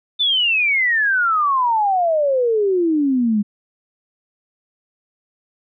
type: exponential sweep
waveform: sine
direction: down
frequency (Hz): 3582 to 201.4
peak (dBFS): -14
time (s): 0.19-3.43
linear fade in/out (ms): 20
effects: none